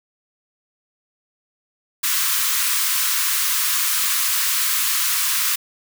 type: high-pass noise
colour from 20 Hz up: white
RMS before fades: -20 dBFS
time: 2.03-5.56 s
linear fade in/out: 10 ms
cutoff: 990 Hz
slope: 96 dB/octave
effects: none